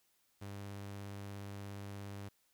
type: tone with vibrato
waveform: sawtooth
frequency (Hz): 100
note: G2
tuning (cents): +35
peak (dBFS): -40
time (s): 0.41-2.29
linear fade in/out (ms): 10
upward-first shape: sine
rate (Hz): 17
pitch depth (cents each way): 13
effects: white hiss -75 dBFS RMS until 2.53 s